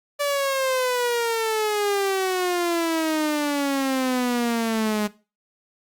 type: exponential sweep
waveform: sawtooth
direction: down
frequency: 581 to 207.7 Hz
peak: -17 dBFS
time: 0.19-5.08 s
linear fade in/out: 20 ms
effects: noise-tail reverb RT60 0.3 s tail -17 dB re dry + Opus 48 kbps